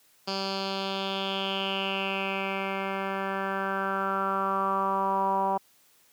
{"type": "tone with low-pass filter sweep", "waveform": "10% pulse", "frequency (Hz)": 194, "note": "G3", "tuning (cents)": -18, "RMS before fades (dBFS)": -29, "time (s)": [0.27, 5.58], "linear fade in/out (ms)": 10, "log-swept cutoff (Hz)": [4700, 890], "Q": 5.4, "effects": ["white hiss -62 dBFS RMS until 6.12 s", "high-pass 100 Hz 12 dB/octave"]}